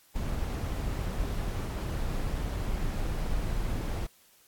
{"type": "noise", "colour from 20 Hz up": "brown", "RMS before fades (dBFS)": -31, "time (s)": [0.15, 4.07], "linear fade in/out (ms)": 10, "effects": ["white hiss -61 dBFS RMS until 4.47 s", "AAC 64 kbps"]}